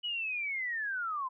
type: linear sweep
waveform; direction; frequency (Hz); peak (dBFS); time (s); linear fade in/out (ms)
sine; down; 2960 to 997; -32; 0.03-1.29; 20
effects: none